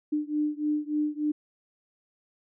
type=beating tone pair; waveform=sine; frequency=298.5 / 301.9 Hz; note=D4 / D4; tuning=+28 / +48 cents; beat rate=3.4 Hz; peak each=-28 / -29 dBFS; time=0.12-1.32 s; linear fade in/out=10 ms; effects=none